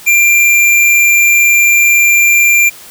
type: tone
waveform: square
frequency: 2377 Hz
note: D7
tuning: 20 cents sharp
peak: -6 dBFS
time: 0.06-2.7 s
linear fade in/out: 20 ms
effects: white hiss -34 dBFS RMS until 2.9 s